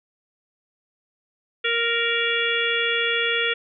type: harmonic tone with a mistuned harmonic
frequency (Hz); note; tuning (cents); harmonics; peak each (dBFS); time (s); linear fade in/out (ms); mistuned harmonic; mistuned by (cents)
466.2; A#4; 0; 1 / 3 / 4 / 5 / 6 / 7; -27 / -27 / -27 / -27 / -27 / -27; 1.64-3.54; 10; 7; +57
effects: none